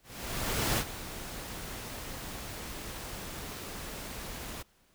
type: noise with ADSR envelope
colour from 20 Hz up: pink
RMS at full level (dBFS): -28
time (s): 0.03-4.63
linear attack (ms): 750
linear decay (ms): 59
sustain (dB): -13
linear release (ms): 15
effects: pink hiss -67 dBFS RMS until 4.94 s